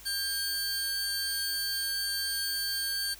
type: tone pair together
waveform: sawtooth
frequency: 1600 / 4501 Hz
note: G6 / C#8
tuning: +35 / +26 cents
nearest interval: octave + tritone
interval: 1791 cents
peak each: -32 / -28 dBFS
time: 0.05-3.15 s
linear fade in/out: 20 ms
effects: added 50 Hz sine -55 dBFS peak until 3.19 s + white hiss -51 dBFS RMS until 3.19 s